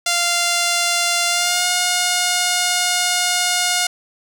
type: tone with pitch glide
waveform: 5% pulse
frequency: 695 to 717 Hz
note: F5 to F5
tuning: -9 to +45 cents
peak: -4 dBFS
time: 0.06-3.87 s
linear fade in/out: 5 ms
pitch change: +54 cents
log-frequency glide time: 1.28-1.66 s
effects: none